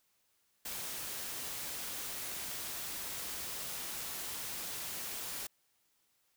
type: noise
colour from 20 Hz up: white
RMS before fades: -41 dBFS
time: 0.65-5.47 s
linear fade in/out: 5 ms
effects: white hiss -75 dBFS RMS until 6.36 s